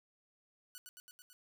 5% pulse tone with echo, 1480 Hz, F#6, in tune, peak -36 dBFS, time 0.75-0.78 s, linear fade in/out 0 ms, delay 110 ms, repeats 5, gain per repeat -2 dB, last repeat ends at 1.33 s, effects none

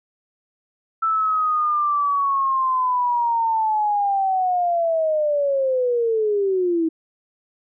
sine linear sweep, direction down, 1327 to 317.9 Hz, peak -17 dBFS, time 1.02-6.89 s, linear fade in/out 10 ms, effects none

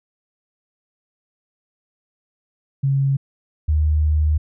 sine tone pair in turn, 137.1 / 76.46 Hz, C#3 / D#2, -19 / -30 cents, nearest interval minor seventh, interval 1011 cents, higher first, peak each -15 / -14 dBFS, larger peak second, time 2.83-3.17 / 3.68-4.38 s, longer second, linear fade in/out 10 ms, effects none

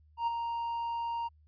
triangle tone with ADSR envelope, 932.3 Hz, A#5, in tune, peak -24 dBFS, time 0.17-1.29 s, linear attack 100 ms, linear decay 18 ms, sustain -6 dB, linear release 24 ms, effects added 76 Hz sine -59 dBFS peak until 1.47 s + resampled to 11025 Hz

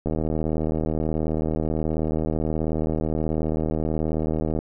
click train, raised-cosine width 2 ms, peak -12 dBFS, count 357, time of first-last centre 0.06-4.589 s, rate 78.6 Hz, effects none

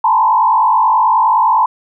sine tone with frequency modulation, 948 Hz, A#5, 29 cents sharp, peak -8 dBFS, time 0.04-1.66 s, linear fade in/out 5 ms, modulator 49.5 Hz, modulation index 1.8, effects none

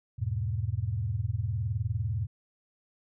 sine chord, E major, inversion none, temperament equal, 82.41 / 103.83 / 123.47 Hz, E2 / G#2 / B2, 0 / 0 / 0 cents, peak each -35 / -30 / -33 dBFS, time 0.18-2.27 s, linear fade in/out 20 ms, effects none

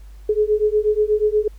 sine beating tone pair, 420 / 428.3 Hz, G#4 / A4, +19 / -47 cents, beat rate 8.3 Hz, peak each -18 dBFS, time 0.29-1.48 s, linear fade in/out 5 ms, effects added 50 Hz sine -37 dBFS peak until 1.58 s + pink hiss -57 dBFS RMS until 1.58 s

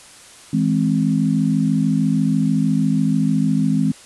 sine chord, E augmented, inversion none, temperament equal with one note detuned, 161.42 / 207.7 / 261.6 Hz, E3 / G#3 / B#3, -36 / 0 / 0 cents, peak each -19 dBFS, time 0.53-3.92 s, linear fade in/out 5 ms, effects white hiss -43 dBFS RMS until 4.05 s + resampled to 24000 Hz

